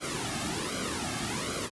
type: noise with flanger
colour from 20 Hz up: pink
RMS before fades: -33 dBFS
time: 0-1.7 s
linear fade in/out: 50 ms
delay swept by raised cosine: 1.1 to 2.1 ms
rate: 1.3 Hz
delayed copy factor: -0.75
effects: high-pass 60 Hz 12 dB/octave + resampled to 24000 Hz